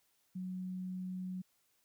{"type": "tone", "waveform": "sine", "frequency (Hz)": 184.4, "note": "F#3", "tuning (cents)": -6, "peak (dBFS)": -38, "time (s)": [0.35, 1.42], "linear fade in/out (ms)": 10, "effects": ["white hiss -75 dBFS RMS until 1.84 s"]}